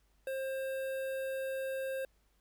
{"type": "tone with notch filter", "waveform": "square", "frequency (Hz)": 532, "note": "C5", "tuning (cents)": 29, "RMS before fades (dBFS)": -37, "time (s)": [0.27, 2.05], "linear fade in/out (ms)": 2, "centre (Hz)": 5700, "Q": 0.61, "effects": ["added 50 Hz sine -70 dBFS peak until 2.4 s", "pink hiss -75 dBFS RMS until 2.4 s"]}